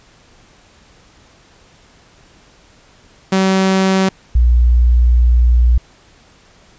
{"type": "tone pair in turn", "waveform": ["sawtooth", "sine"], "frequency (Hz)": [190.5, 59.87], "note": ["G3", "A#1"], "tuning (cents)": [-49, 47], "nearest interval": "octave + minor sixth", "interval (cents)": 2004, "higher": "first", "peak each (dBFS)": -7, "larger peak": "neither", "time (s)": [[3.32, 4.09], [4.35, 5.78]], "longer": "second", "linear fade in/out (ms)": 5, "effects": ["pink hiss -48 dBFS RMS until 6.78 s", "resampled to 16000 Hz"]}